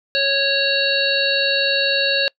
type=harmonic tone; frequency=552 Hz; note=C#5; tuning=7 cents flat; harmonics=1 / 3 / 5 / 7 / 8; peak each=-22 / -22 / -22 / -22 / -22 dBFS; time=0.15-2.28 s; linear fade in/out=0 ms; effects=noise-tail reverb RT60 0.1 s tail -25 dB re dry